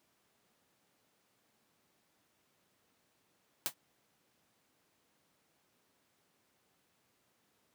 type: noise with exponential decay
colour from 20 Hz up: white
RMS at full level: -29 dBFS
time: 3.66-3.74 s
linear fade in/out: 0 ms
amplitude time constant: 16 ms
effects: pink hiss -74 dBFS RMS until 7.74 s + high-pass 150 Hz 12 dB/octave